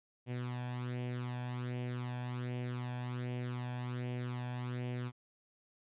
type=tone with flanger; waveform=sawtooth; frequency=123.6 Hz; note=B2; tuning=2 cents sharp; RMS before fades=-39 dBFS; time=0.26-5.12 s; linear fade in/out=50 ms; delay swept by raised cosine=0.37 to 1.21 ms; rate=1.3 Hz; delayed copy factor=+0.65; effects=resampled to 8000 Hz